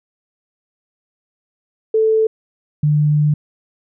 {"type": "tone pair in turn", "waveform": "sine", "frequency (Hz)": [440, 149.31], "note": ["A4", "D3"], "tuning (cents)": [0, 29], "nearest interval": "octave + perfect fifth", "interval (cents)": 1871, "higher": "first", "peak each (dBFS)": -11, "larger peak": "neither", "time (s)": [[1.94, 2.27], [2.83, 3.34]], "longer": "second", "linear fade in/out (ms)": 5, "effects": []}